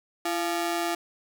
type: ring-modulated tone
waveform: sawtooth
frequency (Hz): 516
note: C5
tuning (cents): -24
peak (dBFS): -19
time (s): 0.25-0.95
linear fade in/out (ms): 5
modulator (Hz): 177
effects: none